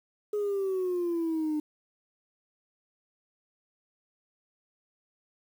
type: exponential sweep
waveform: sine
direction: down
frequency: 421 to 300 Hz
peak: -25 dBFS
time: 0.33-1.6 s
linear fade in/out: 5 ms
effects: tanh soft clip ceiling -24 dBFS + 9-bit